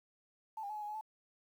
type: tone with pitch steps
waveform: sine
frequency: 879 / 805 / 852 / 845 / 831 / 847 / 871 Hz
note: A5 / G5 / G#5 / G#5 / G#5 / G#5 / A5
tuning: -2 / +46 / +44 / +30 / +1 / +34 / -18 cents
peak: -39 dBFS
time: 0.57-1.011 s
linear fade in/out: 5 ms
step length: 63 ms
effects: 11-bit